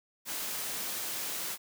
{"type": "noise", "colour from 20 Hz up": "white", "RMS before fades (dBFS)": -36, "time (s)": [0.25, 1.58], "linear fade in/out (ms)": 50, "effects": ["high-pass 150 Hz 12 dB/octave"]}